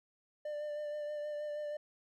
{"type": "tone with vibrato", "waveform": "triangle", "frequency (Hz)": 595, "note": "D5", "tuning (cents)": 22, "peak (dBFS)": -35, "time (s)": [0.45, 1.77], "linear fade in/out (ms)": 5, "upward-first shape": "sine", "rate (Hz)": 6.3, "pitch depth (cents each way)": 20, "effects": []}